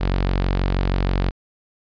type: tone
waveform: sawtooth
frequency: 46.25 Hz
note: F#1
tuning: in tune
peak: -14 dBFS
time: 0-1.31 s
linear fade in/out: 20 ms
effects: resampled to 11025 Hz